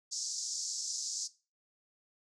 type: band-pass noise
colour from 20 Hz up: white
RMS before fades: -38 dBFS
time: 0.11-1.28 s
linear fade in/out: 20 ms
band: 4800 to 7200 Hz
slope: 48 dB/octave
effects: noise-tail reverb RT60 0.3 s tail -17 dB re dry